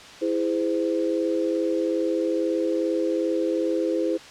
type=chord; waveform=sine; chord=E augmented; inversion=none; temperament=just; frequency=329.6 / 412 / 515 Hz; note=E4 / G#4 / B#4; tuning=0 / -14 / -28 cents; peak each=-24 / -28 / -26 dBFS; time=0.21-4.18 s; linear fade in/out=20 ms; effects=white hiss -43 dBFS RMS until 4.3 s + low-pass 5000 Hz 12 dB/octave